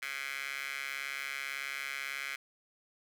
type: tone with high-pass filter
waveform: 15% pulse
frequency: 138.2 Hz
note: C#3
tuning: 5 cents flat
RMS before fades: -39 dBFS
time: 0.02-2.36 s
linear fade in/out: 5 ms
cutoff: 1900 Hz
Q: 6
effects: none